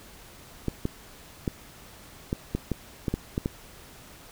clicks, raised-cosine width 3 ms, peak -13 dBFS, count 10, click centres 0.683 / 0.854 / 1.478 / 2.329 / 2.55 / 2.717 / 3.082 / 3.14 / 3.379 / 3.459 s, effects pink hiss -49 dBFS RMS until 4.31 s

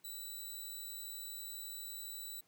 5% pulse tone, 3951 Hz, B7, in tune, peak -36 dBFS, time 0.04-2.41 s, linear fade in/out 10 ms, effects pink hiss -72 dBFS RMS until 2.47 s + high-pass 150 Hz 12 dB/octave

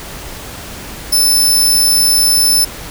20% pulse tone, 5280 Hz, E8, 2 cents sharp, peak -3 dBFS, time 1.12-2.65 s, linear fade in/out 10 ms, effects added 50 Hz sine -36 dBFS peak until 2.9 s + pink hiss -29 dBFS RMS until 2.9 s

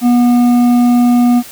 sine tone with hard clipping, 242.7 Hz, B3, 30 cents flat, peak -8 dBFS, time 0.01-1.43 s, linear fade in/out 50 ms, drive 7 dB, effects white hiss -33 dBFS RMS until 1.51 s

